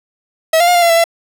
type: tone with pitch steps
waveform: 45% pulse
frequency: 644 / 694 / 711 / 697 / 681 / 666 / 674 Hz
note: E5 / F5 / F5 / F5 / F5 / E5 / E5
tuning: -41 / -11 / +31 / -4 / -44 / +18 / +38 cents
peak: -8 dBFS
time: 0.53-1.041 s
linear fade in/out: 5 ms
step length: 73 ms
effects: none